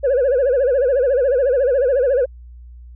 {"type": "tone with vibrato", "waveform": "sine", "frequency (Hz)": 523.3, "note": "C5", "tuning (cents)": 0, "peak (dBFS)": -11, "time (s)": [0.03, 2.26], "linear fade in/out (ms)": 20, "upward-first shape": "sine", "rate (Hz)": 14, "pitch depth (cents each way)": 150, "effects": ["tanh soft clip ceiling -11 dBFS", "added 60 Hz sine -36 dBFS peak until 2.95 s"]}